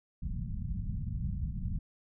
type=low-pass noise; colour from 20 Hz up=pink; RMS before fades=-35 dBFS; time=0.22-1.79 s; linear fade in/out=5 ms; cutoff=200 Hz; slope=48 dB/octave; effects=none